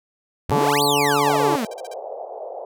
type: exponential two-way sweep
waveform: sawtooth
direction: up then down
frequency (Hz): 75.7 to 4699 to 206.9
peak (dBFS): -18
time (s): 0.49-1.65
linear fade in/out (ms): 0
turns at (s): 0.83
type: harmonic tone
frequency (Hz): 144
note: D3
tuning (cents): -34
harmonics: 1 / 2 / 3 / 4 / 5 / 6 / 7 / 8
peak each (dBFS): -29 / -26 / -22 / -30 / -29 / -21 / -31 / -28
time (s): 0.51-1.56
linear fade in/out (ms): 5
type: tone bursts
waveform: 5% pulse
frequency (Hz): 784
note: G5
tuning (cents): 0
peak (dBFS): -27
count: 14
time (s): 1.04-1.939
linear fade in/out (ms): 5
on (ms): 28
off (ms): 39
type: band-pass noise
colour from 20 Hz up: white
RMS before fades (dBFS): -33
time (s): 1.27-2.65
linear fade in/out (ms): 2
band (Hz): 460 to 740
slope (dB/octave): 48
effects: none